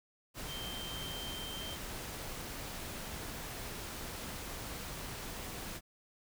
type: tone in noise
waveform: sine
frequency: 3136 Hz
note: G7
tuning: in tune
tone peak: -43 dBFS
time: 0.46-1.78 s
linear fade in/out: 50 ms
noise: pink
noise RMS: -43 dBFS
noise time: 0.34-5.81 s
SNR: -3 dB
effects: none